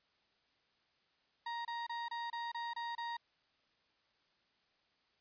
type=tone bursts; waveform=35% pulse; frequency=938 Hz; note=A#5; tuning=11 cents sharp; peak=-37 dBFS; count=8; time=1.46-3.169 s; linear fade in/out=5 ms; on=190 ms; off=27 ms; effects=white hiss -75 dBFS RMS until 5.2 s + resampled to 11025 Hz